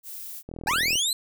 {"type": "noise", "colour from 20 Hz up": "violet", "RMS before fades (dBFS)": -38, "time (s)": [0.03, 0.43], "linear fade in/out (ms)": 50}
{"type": "click train", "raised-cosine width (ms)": 2, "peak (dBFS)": -24, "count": 20, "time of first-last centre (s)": [0.49, 0.956], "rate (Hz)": 40.8}
{"type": "linear sweep", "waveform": "25% pulse", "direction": "up", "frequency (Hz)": [758, 4170], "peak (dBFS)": -18, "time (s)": [0.67, 1.13], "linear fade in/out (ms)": 2}
{"effects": []}